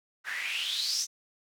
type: noise with band-pass filter sweep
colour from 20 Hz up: white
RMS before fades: -32 dBFS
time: 0.24-1.07 s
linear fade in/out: 50 ms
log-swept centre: 1600 to 6200 Hz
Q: 6.9
effects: none